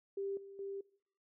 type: tone with level steps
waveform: sine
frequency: 394.6 Hz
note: G4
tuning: 11 cents sharp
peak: -36 / -50 / -40 dBFS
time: 0.17-0.81 s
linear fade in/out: 5 ms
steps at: 0.37 / 0.59 s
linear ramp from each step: 2 ms
effects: noise-tail reverb RT60 0.6 s tail -22 dB re dry